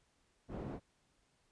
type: low-pass noise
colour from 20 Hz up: white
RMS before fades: -43 dBFS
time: 0.48-0.8 s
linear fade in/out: 50 ms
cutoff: 380 Hz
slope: 12 dB/octave
effects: pink hiss -75 dBFS RMS until 1.51 s + resampled to 22050 Hz